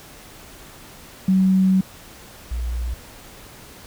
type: tone pair in turn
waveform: sine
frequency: 188.8 / 59.32 Hz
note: F#3 / A#1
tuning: +35 / +31 cents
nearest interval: octave + minor sixth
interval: 2004 cents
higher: first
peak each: -13 / -22 dBFS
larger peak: first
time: 1.28-1.81 / 2.51-2.94 s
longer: first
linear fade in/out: 5 ms
effects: pink hiss -43 dBFS RMS until 3.86 s